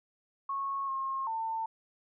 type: tone with pitch steps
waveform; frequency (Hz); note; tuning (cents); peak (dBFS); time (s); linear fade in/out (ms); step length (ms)
sine; 1098 / 1074 / 897; C#6 / C6 / A5; -17 / +45 / +33; -31; 0.49-1.66; 5; 390
effects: none